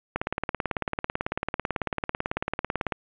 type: click train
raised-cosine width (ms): 0.5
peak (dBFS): -11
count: 51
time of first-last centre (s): 0.16-2.922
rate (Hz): 18.1
effects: resampled to 8000 Hz + 7-bit